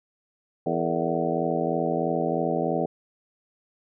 harmonic tone with a mistuned harmonic, 83.1 Hz, E2, 15 cents sharp, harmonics 2 / 3 / 4 / 5 / 6 / 7 / 8 / 9, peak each -31 / -31 / -31 / -31 / -31 / -31 / -31 / -31 dBFS, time 0.66-2.86 s, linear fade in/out 5 ms, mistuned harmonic 6, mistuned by -110 cents, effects none

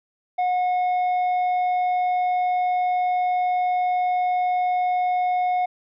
sine tone with tanh clipping, 726 Hz, F#5, 33 cents flat, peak -20 dBFS, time 0.38-5.66 s, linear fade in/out 10 ms, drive 5 dB, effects none

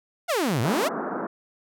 sawtooth exponential two-way sweep, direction down then up, 752 to 106.3 to 752 Hz, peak -18 dBFS, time 0.28-0.89 s, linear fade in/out 20 ms, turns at 0.61 s
pink band-pass noise, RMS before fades -30 dBFS, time 0.64-1.27 s, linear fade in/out 5 ms, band 190 to 1500 Hz, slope 48 dB/octave
effects none

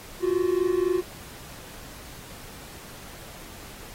triangle tone pair together, 349.2 / 373.1 Hz, F4 / F#4, 0 / +14 cents, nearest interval minor second, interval 114 cents, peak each -22 dBFS, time 0.2-1.03 s, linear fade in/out 50 ms, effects pink hiss -44 dBFS RMS until 3.94 s + AAC 48 kbps

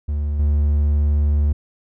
triangle tone with level steps, 73.42 Hz, D2, in tune, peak -17 / -12 dBFS, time 0.08-1.53 s, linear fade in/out 10 ms, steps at 0.39 s, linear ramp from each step 5 ms, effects none

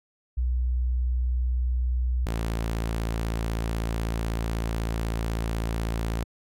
sine / sawtooth tone pair in turn, 61.74 / 56.1 Hz, B1 / A1, 0 / +34 cents, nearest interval major second, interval 166 cents, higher first, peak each -22 dBFS, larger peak neither, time 0.37-2.26 / 2.26-6.24 s, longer second, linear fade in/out 10 ms, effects AAC 64 kbps

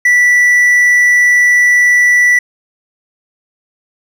triangle tone, 1963 Hz, B6, 11 cents flat, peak -4 dBFS, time 0.05-2.39 s, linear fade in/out 5 ms, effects none

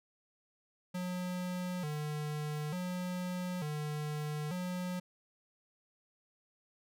square tone with vibrato, 164.81 Hz, E3, in tune, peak -36 dBFS, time 0.94-5 s, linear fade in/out 10 ms, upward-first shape square, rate 0.56 Hz, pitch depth 160 cents each way, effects none

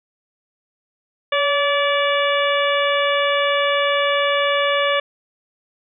harmonic tone with a mistuned harmonic, 577 Hz, D5, 31 cents flat, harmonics 1 / 2 / 3 / 4 / 5 / 6, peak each -19 / -22 / -24 / -25 / -26 / -27 dBFS, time 1.32-5 s, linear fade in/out 5 ms, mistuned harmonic 1, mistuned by -33 cents, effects none

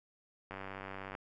click train, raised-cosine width 0.5 ms, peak -28 dBFS, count 63, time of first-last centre 0.51-1.151 s, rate 96.7 Hz, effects none

